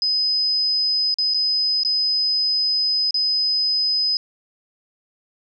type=tone with dropouts; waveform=sine; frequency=5030 Hz; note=D#8; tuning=18 cents sharp; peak=-17 dBFS; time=0.02-4.17 s; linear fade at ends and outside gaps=1 ms; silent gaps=1.142-1.185 / 1.338-1.344 / 1.834-1.849 / 3.108-3.143 s; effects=none